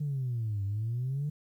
sine exponential two-way sweep, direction down then up, 151.3 to 97.5 to 151.3 Hz, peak -28 dBFS, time 0-1.3 s, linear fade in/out 10 ms, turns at 0.64 s, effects tanh soft clip ceiling -26 dBFS + 11-bit

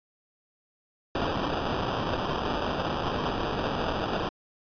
white noise with sample-and-hold, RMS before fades -29 dBFS, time 1.15-4.29 s, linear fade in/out 2 ms, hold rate 2100 Hz, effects resampled to 11025 Hz

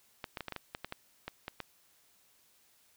clicks, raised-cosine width 0.3 ms, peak -22 dBFS, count 12, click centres 0.242 / 0.372 / 0.407 / 0.483 / 0.523 / 0.563 / 0.749 / 0.846 / 0.924 / 1.28 / 1.481 / 1.603 s, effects white hiss -67 dBFS RMS until 2.96 s

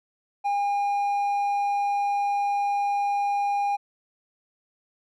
sine tone with hard clipping, 810 Hz, G#5, 43 cents flat, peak -23 dBFS, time 0.44-3.77 s, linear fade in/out 20 ms, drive 3 dB, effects none

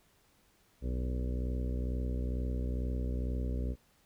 harmonic tone with a mistuned harmonic, 62.2 Hz, B1, 13 cents sharp, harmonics 1 / 2 / 3 / 4 / 5 / 6 / 7 / 8 / 9, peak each -32 / -41 / -45 / -42 / -49 / -50 / -48 / -50 / -53 dBFS, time 0.81-3.76 s, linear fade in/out 50 ms, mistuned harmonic 9, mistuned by +41 cents, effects pink hiss -68 dBFS RMS until 4.05 s

